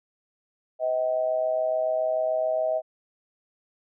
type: tone with amplitude modulation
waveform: sine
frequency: 636 Hz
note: D#5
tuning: 38 cents sharp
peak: -19 dBFS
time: 0.79-2.82 s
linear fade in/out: 50 ms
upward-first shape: sine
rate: 127 Hz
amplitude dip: 70%
effects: none